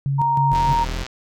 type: tone with tremolo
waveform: sine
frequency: 138.59 Hz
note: C#3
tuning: in tune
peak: -18 dBFS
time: 0.06-0.73 s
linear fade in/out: 0 ms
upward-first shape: square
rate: 3.2 Hz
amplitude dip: 65%
type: tone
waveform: sine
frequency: 932.3 Hz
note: A#5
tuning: in tune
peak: -16 dBFS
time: 0.18-0.85 s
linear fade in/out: 20 ms
type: exponential two-way sweep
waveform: 35% pulse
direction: down then up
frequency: 45.45 to 39.12 to 45.45 Hz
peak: -22 dBFS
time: 0.51-1.04 s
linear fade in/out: 10 ms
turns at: 0.9 s
type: click train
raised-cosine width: 0.2 ms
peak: -15 dBFS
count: 68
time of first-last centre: 0.55-1.065 s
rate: 130 Hz
effects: none